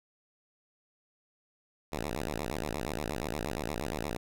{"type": "tone with vibrato", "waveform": "5% pulse", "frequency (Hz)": 64.6, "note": "C2", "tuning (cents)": -21, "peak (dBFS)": -22, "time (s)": [1.92, 4.17], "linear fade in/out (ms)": 5, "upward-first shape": "square", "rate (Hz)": 8.5, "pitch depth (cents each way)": 290, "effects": []}